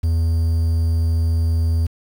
triangle tone, 82.41 Hz, E2, in tune, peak -13 dBFS, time 0.03-1.87 s, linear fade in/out 10 ms, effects 7-bit

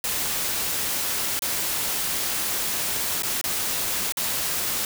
white noise with dropouts, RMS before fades -26 dBFS, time 0.04-4.85 s, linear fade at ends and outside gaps 1 ms, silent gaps 1.392-1.421 / 3.222-3.233 / 3.413-3.44 / 4.122-4.171 s, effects none

